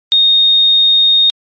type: tone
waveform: sine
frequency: 3700 Hz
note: A#7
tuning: 14 cents flat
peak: -6 dBFS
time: 0.12-1.3 s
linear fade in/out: 0 ms
effects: MP3 32 kbps